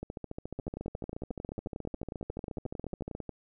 two click trains, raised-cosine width 2 ms, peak -24 / -24 dBFS, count 45 / 31, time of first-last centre 0.03-3.151 / 0.59-3.293 s, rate 14.1 / 11.1 Hz, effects none

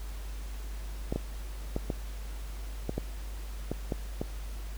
clicks, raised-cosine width 2 ms, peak -17 dBFS, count 9, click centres 1.125 / 1.16 / 1.764 / 1.902 / 2.894 / 2.98 / 3.716 / 3.922 / 4.215 s, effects added 50 Hz sine -36 dBFS peak until 4.77 s + pink hiss -50 dBFS RMS until 4.77 s

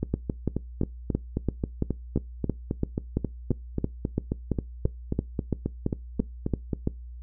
two click trains, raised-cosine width 3 ms, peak -13 / -11 dBFS, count 26 / 21, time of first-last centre 0.03-6.732 / 0.14-6.874 s, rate 3.73 / 2.97 Hz, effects noise-tail reverb RT60 0.2 s tail -22 dB re dry + added 60 Hz sine -38 dBFS peak until 7.22 s

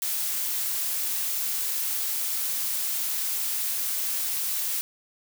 blue noise, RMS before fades -28 dBFS, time 0.02-4.81 s, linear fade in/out 0 ms, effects none

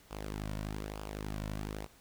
sawtooth tone with flanger, 51.91 Hz, G#1, in tune, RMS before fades -40 dBFS, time 0.1-1.87 s, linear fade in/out 20 ms, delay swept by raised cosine 0.49 to 2.49 ms, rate 1.1 Hz, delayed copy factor -0.6, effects pink hiss -61 dBFS RMS until 2 s

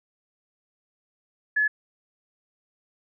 sine tone, 1709 Hz, G#6, 49 cents sharp, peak -19 dBFS, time 1.56-1.68 s, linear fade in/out 10 ms, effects none

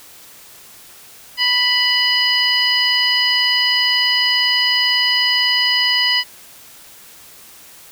harmonic tone with a mistuned harmonic, 987.8 Hz, B5, in tune, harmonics 1 / 2 / 3 / 4 / 5, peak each -27 / -19 / -17 / -26 / -18 dBFS, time 1.37-6.24 s, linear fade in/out 50 ms, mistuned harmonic 4, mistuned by +100 cents, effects white hiss -42 dBFS RMS until 7.91 s

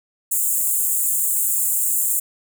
pink high-pass noise, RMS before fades -20 dBFS, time 0.31-2.2 s, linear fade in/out 10 ms, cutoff 7100 Hz, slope 96 dB/octave, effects none

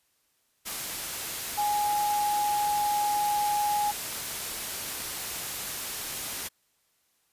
sine tone in noise, 830 Hz, G#5, 1 cent flat, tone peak -24 dBFS, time 1.57-3.92 s, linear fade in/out 20 ms, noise white, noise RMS -34 dBFS, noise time 0.65-6.49 s, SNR +7 dB, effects white hiss -71 dBFS RMS until 7.32 s + resampled to 32000 Hz

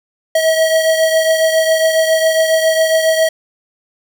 square beating tone pair, 641 / 648.3 Hz, E5 / E5, -49 / -29 cents, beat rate 7.3 Hz, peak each -12 / -19 dBFS, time 0.35-3.29 s, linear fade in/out 5 ms, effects none

